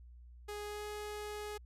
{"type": "tone with pitch glide", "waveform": "sawtooth", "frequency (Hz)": [415.3, 418.7], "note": ["G#4", "G#4"], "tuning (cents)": [0, 14], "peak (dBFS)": -37, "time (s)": [0.48, 1.58], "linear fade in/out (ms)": 10, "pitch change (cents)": 14, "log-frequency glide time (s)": [0.65, 0.85], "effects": ["added 60 Hz sine -52 dBFS peak until 1.65 s", "resampled to 32000 Hz"]}